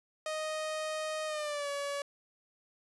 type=tone with pitch glide; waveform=sawtooth; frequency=622.3 to 567.4 Hz; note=D#5 to C#5; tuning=0 to +40 cents; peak=-30 dBFS; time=0.26-2.02 s; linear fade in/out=2 ms; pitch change=-160 cents; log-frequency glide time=1.26-1.69 s; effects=resampled to 24000 Hz